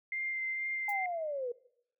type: tone with vibrato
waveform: sine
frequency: 2093 Hz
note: C7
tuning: in tune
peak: -33 dBFS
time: 0.12-1.06 s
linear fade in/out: 2 ms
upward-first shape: sine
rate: 2.2 Hz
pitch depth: 12 cents each way
type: linear sweep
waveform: sine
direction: down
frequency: 830.6 to 468.8 Hz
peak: -33 dBFS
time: 0.88-1.52 s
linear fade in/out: 5 ms
type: noise with exponential decay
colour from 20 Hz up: violet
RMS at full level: -44 dBFS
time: 0.89-0.98 s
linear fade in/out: 1 ms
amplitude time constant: 19 ms
effects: noise-tail reverb RT60 0.7 s tail -21 dB re dry